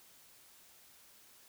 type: silence
effects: white hiss -61 dBFS RMS until 1.48 s